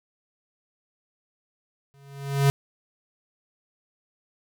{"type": "tone with exponential growth", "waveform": "square", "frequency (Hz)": 139.3, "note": "C#3", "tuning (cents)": 9, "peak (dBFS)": -15, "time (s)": [1.94, 2.5], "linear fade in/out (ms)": 0, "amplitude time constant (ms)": 120, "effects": []}